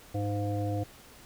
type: harmonic tone with a mistuned harmonic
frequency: 102.8 Hz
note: G#2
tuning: 17 cents flat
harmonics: 1 / 3 / 5 / 7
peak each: -30 / -35 / -37 / -38 dBFS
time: 0.14-0.84 s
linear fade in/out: 10 ms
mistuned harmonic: 7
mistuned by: -29 cents
effects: pink hiss -53 dBFS RMS until 1.25 s